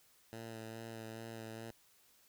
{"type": "tone with vibrato", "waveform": "10% pulse", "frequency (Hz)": 112.9, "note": "A2", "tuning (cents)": 45, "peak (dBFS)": -37, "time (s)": [0.33, 1.71], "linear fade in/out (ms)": 0, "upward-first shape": "sine", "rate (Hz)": 2.4, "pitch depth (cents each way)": 22, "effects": ["white hiss -68 dBFS RMS until 2.28 s"]}